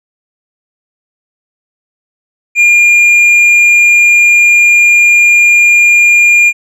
triangle tone with tanh clipping, 2410 Hz, D7, 44 cents sharp, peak -4 dBFS, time 2.55-6.53 s, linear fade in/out 50 ms, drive 9 dB, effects none

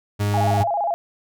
40% pulse tone, 102.8 Hz, G#2, 17 cents flat, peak -18 dBFS, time 0.19-0.64 s, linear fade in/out 20 ms
sine tone with vibrato, 749 Hz, F#5, 21 cents sharp, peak -19 dBFS, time 0.34-0.94 s, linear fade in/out 0 ms, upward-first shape square, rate 15 Hz, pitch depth 160 cents each way
sine tone with exponential decay, 106.2 Hz, G#2, 39 cents sharp, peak -20 dBFS, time 0.6-0.72 s, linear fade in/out 5 ms, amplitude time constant 24 ms
effects none

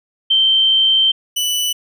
sine / sawtooth tone pair in turn, 3122 / 2974 Hz, G7 / F#7, -8 / +8 cents, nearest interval minor second, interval 84 cents, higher first, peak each -10 / -13 dBFS, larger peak first, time 0.3-1.12 / 1.36-1.73 s, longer first, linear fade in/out 10 ms, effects none

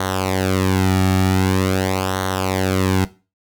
sawtooth tone with flanger, 94.3 Hz, F#2, 33 cents sharp, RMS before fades -18 dBFS, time 0-3.05 s, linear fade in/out 5 ms, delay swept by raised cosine 0.4 to 2 ms, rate 0.45 Hz, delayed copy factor -0.75, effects noise-tail reverb RT60 0.3 s tail -17 dB re dry

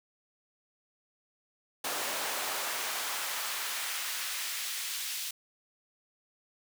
pink noise with high-pass filter sweep, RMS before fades -35 dBFS, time 1.84-5.31 s, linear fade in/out 5 ms, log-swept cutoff 500 to 3100 Hz, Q 0.78, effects none

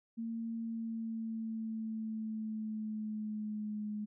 sine tone with pitch glide, 228.1 to 210.4 Hz, A#3 to G#3, -37 to +23 cents, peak -36 dBFS, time 0.17-4.06 s, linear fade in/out 20 ms, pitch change -140 cents, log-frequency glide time 0.58-3.91 s, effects none

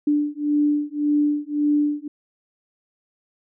sine beating tone pair, 293.7 / 295.5 Hz, D4 / D4, 0 / +11 cents, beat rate 1.8 Hz, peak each -21 dBFS, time 0.07-2.08 s, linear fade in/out 5 ms, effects none

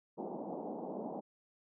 pink band-pass noise, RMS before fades -42 dBFS, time 0.17-1.21 s, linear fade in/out 20 ms, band 190 to 870 Hz, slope 48 dB/octave, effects none

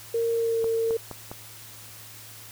sine tone with pitch glide, 461.4 to 454 Hz, A#4 to A#4, -18 to -46 cents, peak -22 dBFS, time 0.14-0.97 s, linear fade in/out 5 ms, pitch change -28 cents, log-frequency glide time 0.33-0.62 s
clicks, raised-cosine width 1 ms, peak -22 dBFS, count 4, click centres 0.643 / 0.908 / 1.113 / 1.315 s
effects added 109 Hz sine -51 dBFS peak until 2.51 s + white hiss -45 dBFS RMS until 2.51 s

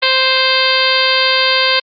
harmonic tone, 523.3 Hz, C5, in tune, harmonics 1 / 2 / 3 / 4 / 5 / 6 / 7 / 8 / 9, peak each -19 / -19 / -19 / -19 / -19 / -19 / -19 / -19 / -19 dBFS, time 0.02-1.8 s, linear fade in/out 10 ms, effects Opus 24 kbps

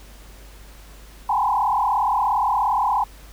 sine tone with frequency modulation, 910 Hz, A#5, 42 cents flat, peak -17 dBFS, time 1.29-3.04 s, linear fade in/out 5 ms, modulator 37.1 Hz, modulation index 3.4, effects added 50 Hz sine -42 dBFS peak until 3.32 s + pink hiss -48 dBFS RMS until 3.32 s

